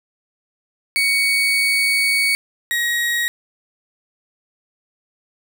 35% pulse tone pair in turn, 2236 / 1894.9 Hz, C#7 / A#6, +14 / +28 cents, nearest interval minor third, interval 286 cents, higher first, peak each -13 / -16 dBFS, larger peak first, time 0.96-2.35 / 2.71-3.28 s, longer first, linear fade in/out 0 ms, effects none

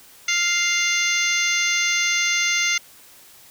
harmonic tone, 698.5 Hz, F5, in tune, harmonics 2 / 3 / 4 / 5 / 6 / 7 / 8 / 9, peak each -29 / -21 / -27 / -29 / -31 / -33 / -33 / -25 dBFS, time 0.28-2.78 s, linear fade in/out 5 ms, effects white hiss -48 dBFS RMS until 3.5 s

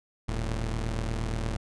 sawtooth tone pair together, 40.15 / 112 Hz, E1 / A2, -45 / +31 cents, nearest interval octave + tritone, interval 1776 cents, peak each -26 / -29 dBFS, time 0.28-1.57 s, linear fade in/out 10 ms, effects resampled to 22050 Hz

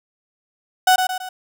35% pulse tone with echo, 743 Hz, F#5, 7 cents sharp, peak -9 dBFS, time 0.87-0.96 s, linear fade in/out 5 ms, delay 110 ms, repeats 3, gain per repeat -6 dB, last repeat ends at 1.29 s, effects none

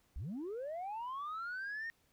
sine linear sweep, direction up, 46.25 to 1861 Hz, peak -37 dBFS, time 0.16-1.9 s, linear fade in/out 0 ms, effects tanh soft clip ceiling -37 dBFS + pink hiss -73 dBFS RMS until 2.12 s

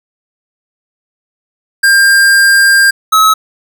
square tone pair in turn, 1599 / 1286.2 Hz, G6 / E6, +34 / -43 cents, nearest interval major third, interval 377 cents, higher first, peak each -5 dBFS, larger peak neither, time 1.83-2.91 / 3.12-3.34 s, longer first, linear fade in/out 10 ms, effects none

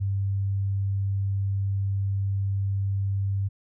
sine tone, 98.3 Hz, G2, 5 cents sharp, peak -23 dBFS, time 0-3.49 s, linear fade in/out 20 ms, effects none

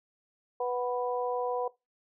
harmonic tone, 246.9 Hz, B3, in tune, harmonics 2 / 3 / 4, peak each -30 / -34 / -36 dBFS, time 0.6-1.68 s, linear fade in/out 5 ms, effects noise-tail reverb RT60 0.2 s tail -19 dB re dry

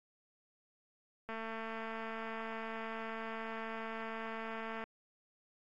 click train, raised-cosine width 0.5 ms, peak -28 dBFS, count 796, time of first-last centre 1.29-4.839 s, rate 224 Hz, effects AAC 64 kbps

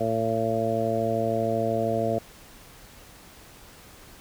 harmonic tone, 112.8 Hz, A2, 44 cents sharp, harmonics 1 / 2 / 3 / 4 / 5 / 6, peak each -32 / -31 / -33 / -30 / -29 / -27 dBFS, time 0-2.19 s, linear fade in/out 10 ms, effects pink hiss -49 dBFS RMS until 4.2 s

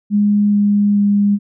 sine tone with pitch steps, 206.1 / 204.7 / 203.3 Hz, G#3 / G#3 / G#3, -13 / -25 / -37 cents, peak -10 dBFS, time 0.1-1.39 s, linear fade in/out 50 ms, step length 430 ms, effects none

